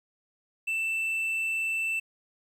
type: tone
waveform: triangle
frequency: 2661 Hz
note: E7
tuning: 16 cents sharp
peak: -25 dBFS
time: 0.67-2 s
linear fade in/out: 10 ms
effects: 10-bit

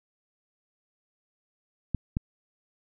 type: clicks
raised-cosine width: 5 ms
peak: -14 dBFS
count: 2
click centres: 1.947 / 2.169 s
effects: none

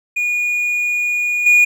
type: tone with level steps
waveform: triangle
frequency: 2445 Hz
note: D#7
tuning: 31 cents flat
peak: -14 / -6 dBFS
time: 0.16-1.65 s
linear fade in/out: 10 ms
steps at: 1.46 s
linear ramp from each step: 5 ms
effects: none

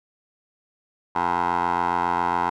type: tone with band-pass filter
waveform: 15% pulse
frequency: 87.31 Hz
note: F2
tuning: in tune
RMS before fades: -23 dBFS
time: 1.15-2.5 s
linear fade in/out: 10 ms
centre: 1000 Hz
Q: 4
effects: none

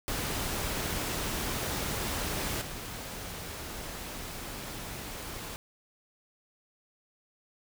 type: noise with level steps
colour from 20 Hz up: pink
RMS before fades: -33 / -40 dBFS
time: 0.08-5.56 s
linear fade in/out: 0 ms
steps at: 2.61 s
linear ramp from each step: 10 ms
effects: none

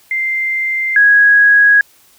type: tone pair in turn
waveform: sine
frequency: 2089 / 1658 Hz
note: C7 / G#6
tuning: -3 / -3 cents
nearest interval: major third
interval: 400 cents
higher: first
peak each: -14 / -5 dBFS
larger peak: second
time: 0.11-0.96 / 0.96-1.81 s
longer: neither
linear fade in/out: 2 ms
effects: white hiss -49 dBFS RMS until 2.18 s

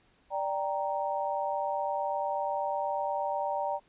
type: chord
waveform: sine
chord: G minor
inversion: second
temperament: equal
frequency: 587.3 / 784 / 932.3 Hz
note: D5 / G5 / Bb5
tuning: 0 / 0 / 0 cents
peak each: -33 dBFS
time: 0.3-3.8 s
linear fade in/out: 50 ms
effects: pink hiss -66 dBFS RMS until 3.88 s + resampled to 8000 Hz

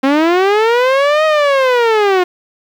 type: linear two-way sweep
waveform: sawtooth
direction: up then down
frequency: 261.6 to 631 to 353.6 Hz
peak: -5 dBFS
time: 0.03-2.24 s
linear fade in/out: 10 ms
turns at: 1.25 s
effects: low-pass 3000 Hz 12 dB/octave + 7-bit

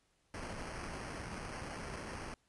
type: noise with sample-and-hold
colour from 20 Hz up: pink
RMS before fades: -44 dBFS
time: 0.34-2.34 s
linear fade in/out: 0 ms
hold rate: 3675 Hz
effects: pink hiss -75 dBFS RMS until 2.48 s + resampled to 24000 Hz

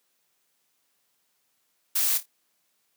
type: noise with echo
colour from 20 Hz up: blue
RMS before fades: -24 dBFS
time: 1.95-2.18 s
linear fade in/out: 10 ms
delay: 27 ms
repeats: 3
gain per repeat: -11 dB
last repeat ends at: 2.261 s
effects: white hiss -72 dBFS RMS until 2.96 s + high-pass 150 Hz 12 dB/octave

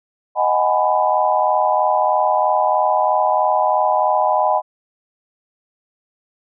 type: chord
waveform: sine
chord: G# minor seventh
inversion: second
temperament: just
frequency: 623 / 747.5 / 830.6 / 996.7 Hz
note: D#5 / F#5 / G#5 / B5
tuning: +2 / +17 / 0 / +16 cents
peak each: -19 dBFS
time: 0.35-4.62 s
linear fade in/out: 50 ms
effects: none

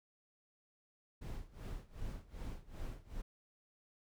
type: noise with tremolo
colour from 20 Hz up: brown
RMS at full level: -42 dBFS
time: 1.21-3.22 s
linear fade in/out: 10 ms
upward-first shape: sine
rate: 2.6 Hz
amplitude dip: 90%
effects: none

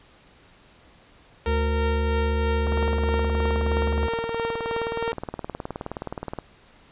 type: harmonic tone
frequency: 73.2 Hz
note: D2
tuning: 5 cents flat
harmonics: 1 / 3 / 5 / 7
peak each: -22 / -32 / -36 / -39 dBFS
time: 1.46-4.08 s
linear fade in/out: 20 ms
type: tone with tremolo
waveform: sawtooth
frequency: 460 Hz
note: A#4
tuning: 23 cents flat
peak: -20 dBFS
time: 1.46-5.12 s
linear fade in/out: 0 ms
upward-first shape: triangle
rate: 3.1 Hz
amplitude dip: 40%
type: click train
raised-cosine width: 1 ms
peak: -16 dBFS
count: 72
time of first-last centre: 2.67-6.387 s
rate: 19.1 Hz
effects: pink hiss -54 dBFS RMS until 6.91 s + resampled to 8000 Hz

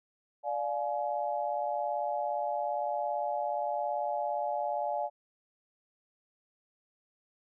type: chord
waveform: sine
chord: D diminished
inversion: none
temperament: just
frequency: 587.3 / 704.8 / 845.8 Hz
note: D5 / F5 / Ab5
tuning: 0 / +16 / +31 cents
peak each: -34 dBFS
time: 0.43-5.1 s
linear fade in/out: 50 ms
effects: none

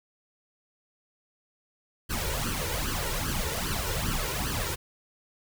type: noise with flanger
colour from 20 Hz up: pink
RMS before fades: -30 dBFS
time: 2.09-4.76 s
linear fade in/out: 20 ms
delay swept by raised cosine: 0.65 to 2.15 ms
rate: 2.5 Hz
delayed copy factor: +0.75
effects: none

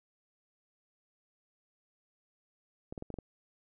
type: clicks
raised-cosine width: 2 ms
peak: -27 dBFS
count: 6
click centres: 2.925 / 2.978 / 3.024 / 3.103 / 3.141 / 3.187 s
effects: none

